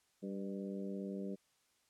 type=harmonic tone with a mistuned harmonic; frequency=97.7 Hz; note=G2; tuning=5 cents flat; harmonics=2 / 3 / 4 / 5 / 6; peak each=-41 / -48 / -47 / -49 / -53 dBFS; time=0.22-1.36 s; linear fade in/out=20 ms; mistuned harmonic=6; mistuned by=+43 cents; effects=white hiss -75 dBFS RMS until 1.89 s + low-pass 10000 Hz 12 dB/octave